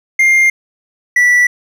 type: tone pair in turn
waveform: triangle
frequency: 2112 / 1959.6 Hz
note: C7 / B6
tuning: +16 / -14 cents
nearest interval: minor second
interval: 130 cents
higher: first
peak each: -5 dBFS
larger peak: neither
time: 0.19-0.5 / 1.16-1.47 s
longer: neither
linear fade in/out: 5 ms
effects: none